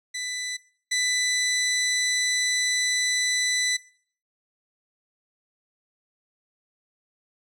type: tone pair in turn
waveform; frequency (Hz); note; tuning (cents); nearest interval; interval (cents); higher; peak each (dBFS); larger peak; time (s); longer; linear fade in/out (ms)
15% pulse; 1992 / 1992; B6 / B6; +14 / +14; unison; 0; neither; -23 / -16; second; 0.14-0.57 / 0.91-3.77; second; 10
effects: noise-tail reverb RT60 0.5 s tail -19 dB re dry + low-pass 10000 Hz 12 dB/octave